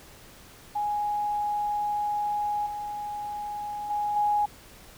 sine tone with level steps, 830.6 Hz, G#5, in tune, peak -25 / -31 / -25 / -21 dBFS, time 0.75-4.46 s, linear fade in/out 10 ms, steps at 2.66 / 3.9 / 4.16 s, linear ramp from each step 5 ms, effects pink hiss -50 dBFS RMS until 4.97 s

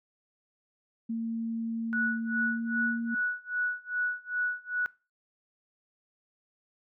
sine tone with pitch glide, 227.8 to 231.9 Hz, A#3 to A#3, -40 to -9 cents, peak -29 dBFS, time 1.09-3.15 s, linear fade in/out 10 ms, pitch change +31 cents, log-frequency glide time 2.24-2.89 s
sine tone with tremolo, 1472 Hz, F#6, 9 cents flat, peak -25 dBFS, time 1.93-4.86 s, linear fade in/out 0 ms, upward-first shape sine, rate 2.5 Hz, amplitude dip 95%
effects noise-tail reverb RT60 0.3 s tail -21 dB re dry

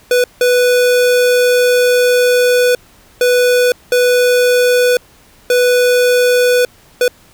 square tone bursts at uneven times, 493.9 Hz, B4, in tune, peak -9 dBFS, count 6, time 0.11-0.24 / 0.41-2.75 / 3.21-3.72 / 3.92-4.97 / 5.5-6.65 / 7.01-7.08 s, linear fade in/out 2 ms, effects pink hiss -46 dBFS RMS until 7.33 s

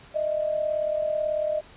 sine tone pair together, 610.8 / 649 Hz, D#5 / E5, -32 / -27 cents, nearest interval minor second, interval 105 cents, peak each -24 / -30 dBFS, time 0.14-1.61 s, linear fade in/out 20 ms, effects pink hiss -50 dBFS RMS until 1.76 s + resampled to 8000 Hz

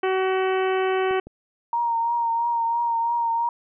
harmonic tone, 377.4 Hz, F#4, 34 cents sharp, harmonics 1 / 2 / 3 / 4 / 5 / 6 / 7 / 8, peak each -21 / -27 / -31 / -33 / -35 / -37 / -38 / -39 dBFS, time 0.03-1.2 s, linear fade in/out 5 ms
clicks, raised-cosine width 2 ms, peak -27 dBFS, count 2, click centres 1.11 / 1.27 s
sine tone with vibrato, 932.3 Hz, A#5, in tune, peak -20 dBFS, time 1.73-3.49 s, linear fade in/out 2 ms, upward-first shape triangle, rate 3 Hz, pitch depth 32 cents each way
effects none

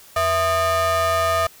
square ring-modulated tone, 286.6 Hz, D4, 42 cents flat, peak -15 dBFS, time 0.16-1.47 s, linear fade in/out 5 ms, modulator 946 Hz, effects white hiss -47 dBFS RMS until 1.6 s

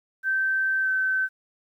sine tone with pitch glide, 1552 to 1535.1 Hz, G6 to G6, -18 to -37 cents, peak -21 dBFS, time 0.23-1.29 s, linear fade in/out 50 ms, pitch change -19 cents, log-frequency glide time 0.81-0.89 s, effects 10-bit

